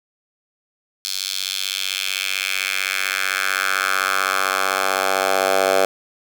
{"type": "tone with high-pass filter sweep", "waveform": "10% pulse", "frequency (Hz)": 95.7, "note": "G2", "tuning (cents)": -41, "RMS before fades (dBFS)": -21, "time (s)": [1.05, 5.85], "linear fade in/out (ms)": 0, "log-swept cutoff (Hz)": [4300, 620], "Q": 2.2, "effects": []}